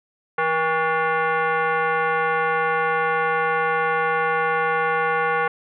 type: tone with frequency modulation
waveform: sine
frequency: 164.7 Hz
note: E3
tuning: 1 cent flat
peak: -18 dBFS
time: 0.38-5.48 s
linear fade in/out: 5 ms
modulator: 642 Hz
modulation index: 2.6
effects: none